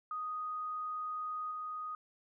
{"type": "tone with level steps", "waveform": "sine", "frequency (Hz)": 1244.5, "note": "D#6", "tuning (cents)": 0, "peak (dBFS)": [-36, -38], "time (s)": [0.11, 1.95], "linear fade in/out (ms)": 2, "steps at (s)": 1.51, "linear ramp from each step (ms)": 5, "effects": []}